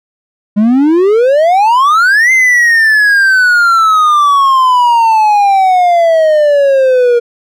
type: exponential two-way sweep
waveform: triangle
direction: up then down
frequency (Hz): 201.2 to 2093 to 470.9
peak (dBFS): -3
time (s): 0.56-7.2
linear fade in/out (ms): 20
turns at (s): 2.32
effects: none